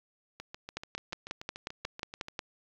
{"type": "two click trains", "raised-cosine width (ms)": 0.2, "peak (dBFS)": [-17, -24], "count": [10, 14], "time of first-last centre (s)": [[0.77, 2.392], [0.4, 2.284]], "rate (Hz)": [5.55, 6.9], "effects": ["low-pass 6000 Hz 12 dB/octave", "9-bit"]}